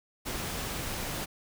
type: noise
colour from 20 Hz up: pink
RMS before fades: -35 dBFS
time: 0.25-1.26 s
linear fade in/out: 20 ms
effects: none